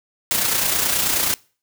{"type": "noise with amplitude modulation", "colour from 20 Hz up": "white", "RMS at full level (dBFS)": -18, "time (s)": [0.31, 1.34], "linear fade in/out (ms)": 0, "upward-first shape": "sine", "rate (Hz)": 29.4, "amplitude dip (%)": 45, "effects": ["noise-tail reverb RT60 0.4 s tail -24 dB re dry"]}